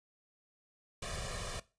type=noise with comb filter; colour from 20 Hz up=pink; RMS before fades=-40 dBFS; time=1.02-1.6 s; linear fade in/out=5 ms; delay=1.7 ms; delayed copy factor=+0.85; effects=noise-tail reverb RT60 0.3 s tail -19 dB re dry + resampled to 22050 Hz